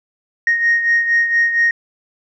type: beating tone pair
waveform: sine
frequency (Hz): 1863 / 1867.3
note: A#6 / A#6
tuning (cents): -2 / +2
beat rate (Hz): 4.3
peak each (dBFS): -12 / -19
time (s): 0.47-1.71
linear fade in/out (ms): 2
effects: tanh soft clip ceiling -7 dBFS